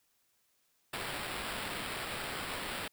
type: noise with sample-and-hold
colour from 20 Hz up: white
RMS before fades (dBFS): -39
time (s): 0.93-2.88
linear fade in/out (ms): 5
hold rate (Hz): 6300
effects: white hiss -74 dBFS RMS until 2.92 s